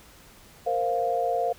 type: chord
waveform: sine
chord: Bb suspended second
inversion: none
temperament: just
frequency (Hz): 466.2 / 524.4 / 699.2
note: Bb4 / C5 / F5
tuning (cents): 0 / +4 / +2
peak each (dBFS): -29 / -29 / -25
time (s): 0.66-1.53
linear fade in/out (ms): 10
effects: pink hiss -52 dBFS RMS until 1.58 s